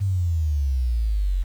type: exponential sweep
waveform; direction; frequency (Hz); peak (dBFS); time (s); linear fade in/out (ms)
sine; down; 100.8 to 43.65; -19; 0-1.44; 20
effects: 8-bit